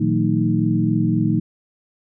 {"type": "tone cluster", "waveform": "sine", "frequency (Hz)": [118, 158.6, 182.4, 226.2, 312], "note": ["A#2", "D#3", "F#3", "A3", "D#4"], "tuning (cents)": [22, 33, -24, 48, 5], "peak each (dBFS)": -22, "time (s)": [0, 1.4], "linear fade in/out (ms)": 10, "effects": []}